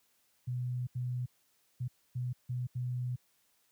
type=tone bursts at uneven times; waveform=sine; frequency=124.4 Hz; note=B2; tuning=13 cents sharp; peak=-32 dBFS; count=6; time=0.47-0.87 / 0.95-1.26 / 1.8-1.88 / 2.15-2.33 / 2.49-2.67 / 2.75-3.16 s; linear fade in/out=10 ms; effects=white hiss -72 dBFS RMS until 3.71 s + high-pass 60 Hz 12 dB/octave